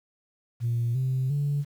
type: tone with pitch steps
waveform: sine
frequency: 118.1 / 130.29 / 143.73 Hz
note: A#2 / C3 / D3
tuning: +23 / -7 / -37 cents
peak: -22 dBFS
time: 0.6-1.65 s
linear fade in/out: 50 ms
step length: 350 ms
effects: tanh soft clip ceiling -20 dBFS + 9-bit